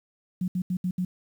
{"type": "tone bursts at uneven times", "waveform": "sine", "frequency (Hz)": 181.7, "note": "F#3", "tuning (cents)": -31, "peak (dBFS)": -24, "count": 5, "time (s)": [[0.41, 0.48], [0.55, 0.62], [0.7, 0.77], [0.84, 0.91], [0.98, 1.05]], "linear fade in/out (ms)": 5, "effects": ["9-bit"]}